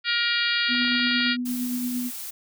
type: harmonic tone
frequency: 472.6 Hz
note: A#4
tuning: 24 cents sharp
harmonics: 3 / 4 / 5 / 6 / 7 / 8 / 9 / 10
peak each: -27 / -28 / -29 / -30 / -30 / -31 / -32 / -32 dBFS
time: 0.04-1.37 s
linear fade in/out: 50 ms
type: tone with tremolo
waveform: sine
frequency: 246.9 Hz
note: B3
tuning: in tune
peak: -24 dBFS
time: 0.68-2.11 s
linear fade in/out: 50 ms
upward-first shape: sine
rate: 8.7 Hz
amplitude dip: 30%
type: clicks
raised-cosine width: 0.5 ms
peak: -28 dBFS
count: 11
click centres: 0.75 / 0.819 / 0.849 / 0.88 / 0.919 / 0.952 / 0.995 / 1.07 / 1.112 / 1.205 / 1.264 s
type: noise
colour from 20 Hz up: blue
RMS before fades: -35 dBFS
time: 1.45-2.31 s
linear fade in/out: 10 ms
effects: none